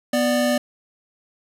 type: tone pair together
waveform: square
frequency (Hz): 246.3 / 591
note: B3 / D5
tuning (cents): -5 / +11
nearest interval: octave + minor third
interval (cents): 1516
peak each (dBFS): -21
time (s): 0.13-0.58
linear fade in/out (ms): 5
effects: resampled to 32000 Hz + 8-bit